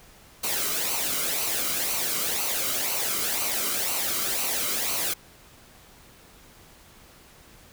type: noise with flanger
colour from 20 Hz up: white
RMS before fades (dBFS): -27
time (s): 0.43-5.14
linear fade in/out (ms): 10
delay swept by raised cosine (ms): 0.57 to 1.17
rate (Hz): 2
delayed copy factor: -0.6
effects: pink hiss -52 dBFS RMS until 7.72 s